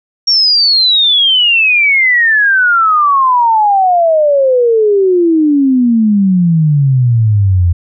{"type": "exponential sweep", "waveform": "sine", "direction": "down", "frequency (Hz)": [5600, 84.2], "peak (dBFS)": -6, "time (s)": [0.27, 7.73], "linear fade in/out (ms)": 10, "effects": []}